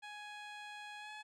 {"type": "tone with pitch glide", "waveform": "15% pulse", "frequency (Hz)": [834, 849.6], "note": ["G#5", "G#5"], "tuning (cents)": [7, 39], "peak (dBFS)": -40, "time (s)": [0.02, 1.23], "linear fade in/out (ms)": 20, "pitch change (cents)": 32, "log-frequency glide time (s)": [0.98, 1.11], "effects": ["low-pass 6000 Hz 12 dB/octave"]}